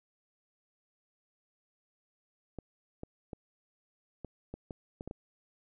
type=clicks; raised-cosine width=2 ms; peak=-27 dBFS; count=9; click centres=2.587 / 3.034 / 3.332 / 4.247 / 4.54 / 4.708 / 5.009 / 5.076 / 5.111 s; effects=none